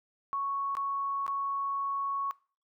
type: tone with dropouts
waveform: sine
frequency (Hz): 1108.7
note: C#6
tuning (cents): 0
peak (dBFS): -29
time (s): 0.33-2.31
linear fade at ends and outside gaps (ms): 0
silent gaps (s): 0.752-0.769 / 1.265-1.279
effects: noise-tail reverb RT60 0.4 s tail -22 dB re dry